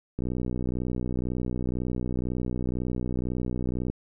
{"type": "click train", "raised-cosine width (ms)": 3, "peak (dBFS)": -17, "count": 231, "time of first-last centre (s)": [0.19, 3.9], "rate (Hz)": 62, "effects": []}